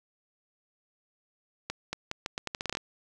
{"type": "accelerating click train", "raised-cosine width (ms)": 0.2, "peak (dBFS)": -15, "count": 13, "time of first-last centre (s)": [1.7, 2.771], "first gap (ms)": 230, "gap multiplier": 0.8, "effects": []}